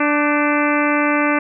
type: harmonic tone with a mistuned harmonic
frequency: 293.7 Hz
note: D4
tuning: in tune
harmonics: 1 / 2 / 3 / 4 / 5 / 6 / 7 / 8 / 9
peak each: -18 / -22 / -25 / -22 / -24 / -28 / -24 / -26 / -29 dBFS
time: 0-1.39 s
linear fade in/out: 5 ms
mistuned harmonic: 5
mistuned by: +45 cents
effects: none